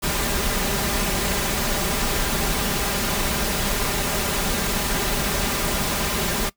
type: noise with comb filter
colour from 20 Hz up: pink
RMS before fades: -23 dBFS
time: 0.02-6.5 s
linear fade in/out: 20 ms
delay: 5 ms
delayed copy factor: +0.5
effects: noise-tail reverb RT60 0.1 s tail -20 dB re dry